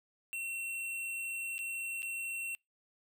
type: tone with dropouts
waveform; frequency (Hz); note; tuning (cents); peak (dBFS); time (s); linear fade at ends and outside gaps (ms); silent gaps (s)
square; 2718; F7; -48; -37; 0.33-2.55; 0; 1.581-1.59 / 2.021-2.029
effects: noise-tail reverb RT60 0.2 s tail -26 dB re dry